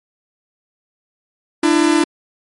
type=tone pair together; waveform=45% pulse; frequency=299.2 / 335.8 Hz; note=D4 / E4; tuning=+32 / +32 cents; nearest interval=major second; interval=200 cents; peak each=-14 dBFS; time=1.63-2.04 s; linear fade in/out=5 ms; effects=MP3 48 kbps